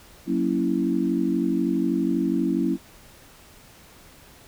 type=chord; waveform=sine; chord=F# dominant seventh; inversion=none; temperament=equal; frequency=185 / 233.1 / 277.2 / 329.6 Hz; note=F#3 / A#3 / C#4 / E4; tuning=0 / 0 / 0 / 0 cents; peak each=-27 / -27 / -25 / -25 dBFS; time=0.26-2.78 s; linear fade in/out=50 ms; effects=pink hiss -50 dBFS RMS until 4.47 s